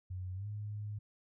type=tone with pitch glide; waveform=sine; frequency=92.1 to 104.58 Hz; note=F#2 to G#2; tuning=-7 to +13 cents; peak=-38 dBFS; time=0.1-0.99 s; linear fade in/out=10 ms; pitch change=+220 cents; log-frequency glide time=0.34-0.47 s; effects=none